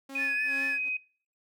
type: tone with tremolo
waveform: sawtooth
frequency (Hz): 271.8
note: C#4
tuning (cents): -34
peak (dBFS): -34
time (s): 0.09-0.89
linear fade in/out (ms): 5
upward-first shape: sine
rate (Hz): 2.4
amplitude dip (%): 95
type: tone with pitch glide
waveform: sine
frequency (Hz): 2480 to 2516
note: D#7 to D#7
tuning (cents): -6 to +19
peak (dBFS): -28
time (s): 0.15-0.97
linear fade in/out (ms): 5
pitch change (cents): +25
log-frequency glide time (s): 0.27-0.46
type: tone with vibrato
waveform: triangle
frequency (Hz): 1713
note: A6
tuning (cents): -47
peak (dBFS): -29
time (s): 0.17-0.79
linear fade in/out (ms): 50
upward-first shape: sine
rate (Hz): 4.6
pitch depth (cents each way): 37
effects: noise-tail reverb RT60 0.5 s tail -25 dB re dry